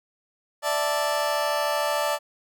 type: chord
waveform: 30% pulse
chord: D suspended second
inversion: none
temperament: just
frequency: 587.3 / 660.7 / 881 Hz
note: D5 / E5 / A5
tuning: 0 / +4 / +2 cents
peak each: -23 / -27 / -25 dBFS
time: 0.62-2.19 s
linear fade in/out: 50 ms
effects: none